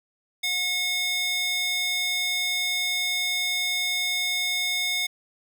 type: tone with high-pass filter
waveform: square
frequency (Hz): 725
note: F#5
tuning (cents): -35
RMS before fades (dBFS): -26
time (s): 0.43-5.07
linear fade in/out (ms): 10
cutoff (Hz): 2800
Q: 4.8
effects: none